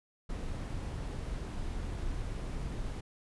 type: noise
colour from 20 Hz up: brown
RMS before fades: -37 dBFS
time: 0.29-3.01 s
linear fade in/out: 10 ms
effects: resampled to 24000 Hz